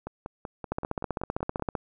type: two click trains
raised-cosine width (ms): 1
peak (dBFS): -14 / -21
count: 17 / 9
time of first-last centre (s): 0.72-1.752 / 0.07-1.597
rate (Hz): 15.5 / 5.24
effects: none